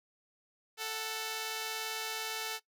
5% pulse tone pair together, 441.2 / 742 Hz, A4 / F#5, +5 / +5 cents, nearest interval major sixth, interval 900 cents, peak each -25 / -31 dBFS, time 0.77-2.6 s, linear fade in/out 50 ms, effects noise-tail reverb RT60 0.1 s tail -18 dB re dry

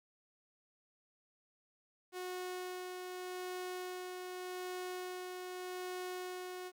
sawtooth tone with tremolo, 364.9 Hz, F#4, 24 cents flat, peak -36 dBFS, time 2.12-6.72 s, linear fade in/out 50 ms, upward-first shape sine, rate 0.84 Hz, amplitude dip 30%, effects 12-bit

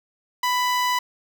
sawtooth tone with notch filter, 993 Hz, B5, 9 cents sharp, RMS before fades -22 dBFS, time 0.43-0.99 s, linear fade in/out 5 ms, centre 10000 Hz, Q 1.3, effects none

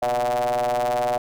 square ring-modulated tone, 61.74 Hz, B1, in tune, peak -18 dBFS, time 0.02-1.18 s, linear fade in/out 5 ms, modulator 670 Hz, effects none

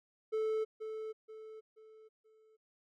triangle tone with echo, 437.3 Hz, A4, 11 cents flat, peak -29 dBFS, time 0.32-0.65 s, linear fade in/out 20 ms, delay 480 ms, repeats 4, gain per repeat -8 dB, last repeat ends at 2.57 s, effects none

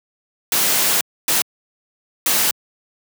white noise bursts at uneven times, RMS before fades -17 dBFS, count 3, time 0.52-1.01 / 1.28-1.42 / 2.26-2.51 s, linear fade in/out 2 ms, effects high-pass 150 Hz 12 dB/octave

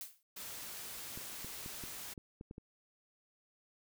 blue noise with exponential decay, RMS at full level -41 dBFS, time 0.01-0.23 s, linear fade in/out 1 ms, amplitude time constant 47 ms
white noise, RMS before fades -46 dBFS, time 0.36-2.14 s, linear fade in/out 10 ms
clicks, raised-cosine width 3 ms, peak -34 dBFS, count 8, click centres 1.175 / 1.446 / 1.661 / 1.838 / 2.178 / 2.411 / 2.511 / 2.581 s
effects none

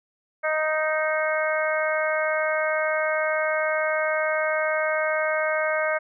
harmonic tone, 311.1 Hz, D#4, in tune, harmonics 2 / 3 / 4 / 5 / 6 / 7, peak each -24 / -35 / -30 / -28 / -34 / -30 dBFS, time 0.43-5.99 s, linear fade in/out 20 ms, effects none

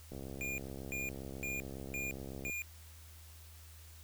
click train, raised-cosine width 2 ms, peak -32 dBFS, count 161, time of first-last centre 0.12-2.497 s, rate 67.3 Hz
square tone bursts, 2418 Hz, D7, 50 cents sharp, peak -38 dBFS, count 5, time 0.41-2.62 s, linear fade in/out 0 ms, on 170 ms, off 340 ms
effects added 80 Hz sine -53 dBFS peak until 4.03 s + white hiss -59 dBFS RMS until 4.03 s

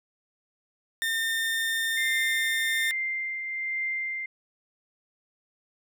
30% pulse tone, 1813 Hz, A#6, 49 cents flat, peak -23 dBFS, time 1.02-2.91 s, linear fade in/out 0 ms
sine tone with tremolo, 2093 Hz, C7, in tune, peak -26 dBFS, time 1.97-4.26 s, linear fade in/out 5 ms, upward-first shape triangle, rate 1.2 Hz, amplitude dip 45%
effects none

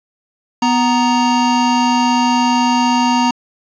square tone pair together, 247.9 / 934.8 Hz, B3 / A#5, +7 / +5 cents, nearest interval octave + major seventh, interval 2298 cents, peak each -15 dBFS, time 0.62-3.31 s, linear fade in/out 5 ms, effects resampled to 16000 Hz + 8-bit

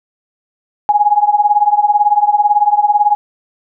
sine tone with tremolo, 830.6 Hz, G#5, in tune, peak -4 dBFS, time 0.89-3.15 s, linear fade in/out 0 ms, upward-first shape triangle, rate 18 Hz, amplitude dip 95%, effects none

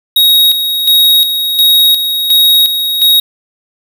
square tone with tremolo, 3776 Hz, A#7, 22 cents sharp, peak -5 dBFS, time 0.16-3.2 s, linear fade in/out 5 ms, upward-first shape square, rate 1.4 Hz, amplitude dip 55%, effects none

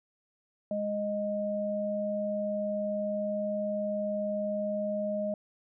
sine tone pair together, 206.9 / 620 Hz, G#3 / D#5, -6 / -6 cents, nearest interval octave + perfect fifth, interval 1900 cents, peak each -34 / -30 dBFS, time 0.71-5.34 s, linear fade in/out 2 ms, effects none

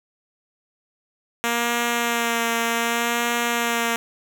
5% pulse tone with vibrato, 234.3 Hz, A#3, 9 cents sharp, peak -9 dBFS, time 1.44-3.96 s, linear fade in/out 0 ms, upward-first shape sine, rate 0.66 Hz, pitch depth 22 cents each way, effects none

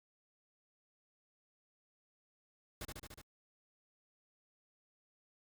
pink noise with echo, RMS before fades -44 dBFS, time 2.81-2.85 s, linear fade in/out 2 ms, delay 73 ms, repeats 5, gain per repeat -2 dB, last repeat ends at 3.215 s, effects Opus 48 kbps

